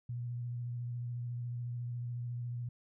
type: tone with vibrato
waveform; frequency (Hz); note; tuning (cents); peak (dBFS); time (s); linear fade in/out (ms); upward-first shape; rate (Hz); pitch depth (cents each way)
sine; 120.8; B2; -38; -36; 0.09-2.69; 5; square; 14; 16
effects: none